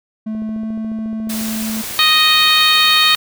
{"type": "tone with pitch glide", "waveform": "triangle", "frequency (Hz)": [218, 220.4], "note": ["A3", "A3"], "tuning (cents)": [-16, 3], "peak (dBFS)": -18, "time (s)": [0.26, 1.82], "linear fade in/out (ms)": 10, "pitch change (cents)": 19, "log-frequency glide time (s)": [0.46, 0.69]}
{"type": "click train", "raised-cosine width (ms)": 2, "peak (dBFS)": -24, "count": 23, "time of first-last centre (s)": [0.35, 1.91], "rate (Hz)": 14.1}
{"type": "noise", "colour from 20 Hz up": "white", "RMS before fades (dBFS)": -26, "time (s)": [1.29, 3.16], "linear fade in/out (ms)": 10}
{"type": "harmonic tone", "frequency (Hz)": 622.3, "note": "D#5", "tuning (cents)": 0, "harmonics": [2, 3, 4, 5, 6, 7], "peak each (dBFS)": [-17, -19, -17, -18, -14, -17], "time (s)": [1.99, 3.15], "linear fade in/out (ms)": 0}
{"effects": []}